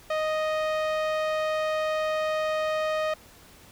sawtooth tone with low-pass filter, 622.3 Hz, D#5, in tune, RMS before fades -27 dBFS, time 0.1-3.14 s, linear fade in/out 5 ms, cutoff 3400 Hz, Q 0.57, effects pink hiss -52 dBFS RMS until 3.71 s

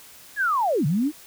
sine linear two-way sweep, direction down then up, 1734 to 132.8 to 320 Hz, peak -19 dBFS, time 0.36-1.12 s, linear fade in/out 50 ms, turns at 0.86 s, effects white hiss -47 dBFS RMS until 1.26 s

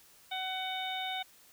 harmonic tone with a mistuned harmonic, 750 Hz, F#5, 23 cents sharp, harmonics 1 / 2 / 3 / 4 / 5, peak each -37 / -45 / -41 / -44 / -39 dBFS, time 0.31-1.23 s, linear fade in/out 10 ms, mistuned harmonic 5, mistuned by -35 cents, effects white hiss -60 dBFS RMS until 1.52 s

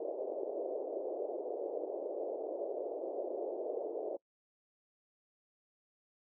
white band-pass noise, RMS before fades -39 dBFS, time 0-4.17 s, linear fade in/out 5 ms, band 350 to 630 Hz, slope 48 dB/octave, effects noise-tail reverb RT60 0.1 s tail -25 dB re dry

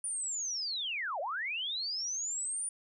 sine linear two-way sweep, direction down then up, 9520 to 530 to 9520 Hz, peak -33 dBFS, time 0.04-2.69 s, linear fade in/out 2 ms, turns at 1.2 s, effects none

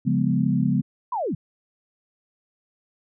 sine chord, C# dominant seventh, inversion none, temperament equal with one note detuned, 138.59 / 174.61 / 205.7 / 246.9 Hz, C#3 / E#3 / G#3 / B3, 0 / 0 / -16 / 0 cents, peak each -24 dBFS, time 0.05-0.82 s, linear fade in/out 20 ms
sine linear sweep, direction down, 1045 to 116.54 Hz, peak -23 dBFS, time 1.12-1.35 s, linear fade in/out 5 ms
effects none

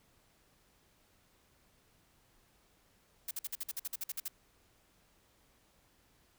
blue noise bursts, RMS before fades -38 dBFS, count 13, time 3.28-4.282 s, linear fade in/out 5 ms, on 30 ms, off 51 ms, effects pink hiss -69 dBFS RMS until 6.38 s

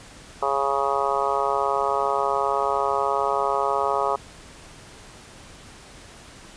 harmonic tone, 138.59 Hz, C#3, in tune, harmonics 3 / 4 / 5 / 6 / 7 / 8 / 9, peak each -28 / -28 / -28 / -28 / -28 / -28 / -28 dBFS, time 0.42-4.16 s, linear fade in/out 5 ms, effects pink hiss -45 dBFS RMS until 6.56 s + resampled to 22050 Hz

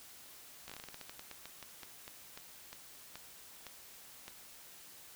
slowing click train, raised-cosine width 0.2 ms, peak -29 dBFS, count 22, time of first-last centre 0.68-4.28 s, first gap 16 ms, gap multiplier 1.2, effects white hiss -55 dBFS RMS until 5.15 s

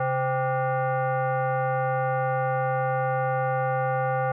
sine tone with frequency modulation, 133.9 Hz, C3, 40 cents sharp, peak -22 dBFS, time 0-4.32 s, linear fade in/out 5 ms, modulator 653 Hz, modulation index 1.6, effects none

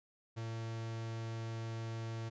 45% pulse tone, 113.3 Hz, A#2, 49 cents flat, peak -39 dBFS, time 0.36-2.3 s, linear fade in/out 20 ms, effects resampled to 16000 Hz

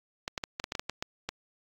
clicks, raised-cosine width 0.2 ms, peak -15 dBFS, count 11, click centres 0.279 / 0.378 / 0.438 / 0.599 / 0.641 / 0.721 / 0.752 / 0.795 / 0.896 / 1.025 / 1.29 s, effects AAC 64 kbps

